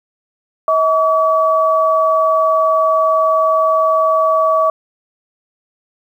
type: tone pair together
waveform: sine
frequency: 640 / 1140.4 Hz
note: D#5 / C#6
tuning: +49 / +49 cents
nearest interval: minor seventh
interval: 1000 cents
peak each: -13 dBFS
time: 0.68-4.7 s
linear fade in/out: 2 ms
effects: 8-bit